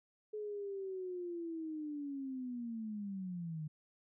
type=linear sweep; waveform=sine; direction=down; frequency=427.8 to 150 Hz; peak=-39 dBFS; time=0.33-3.68 s; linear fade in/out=10 ms; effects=none